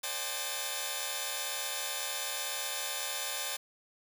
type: tone cluster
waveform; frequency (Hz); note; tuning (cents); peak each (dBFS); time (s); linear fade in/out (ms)
5% pulse; 527 / 598 / 770 / 855 / 3572; C5 / D5 / G5 / A5 / A7; +12 / +31 / -31 / -50 / +25; -30; 0.03-3.57; 10
effects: 9-bit